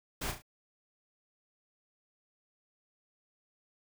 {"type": "noise with echo", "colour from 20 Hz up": "pink", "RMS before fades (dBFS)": -36, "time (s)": [0.21, 0.32], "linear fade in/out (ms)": 10, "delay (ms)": 34, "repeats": 3, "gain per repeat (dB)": -7, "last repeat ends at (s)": 0.422, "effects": []}